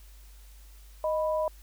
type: tone pair together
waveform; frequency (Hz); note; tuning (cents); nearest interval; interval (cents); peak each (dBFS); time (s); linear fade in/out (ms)
sine; 622.3 / 987.8; D#5 / B5; 0 / 0; minor sixth; 800; -26 / -32; 1.04-1.48; 2
effects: added 50 Hz sine -48 dBFS peak until 1.62 s + white hiss -59 dBFS RMS until 1.62 s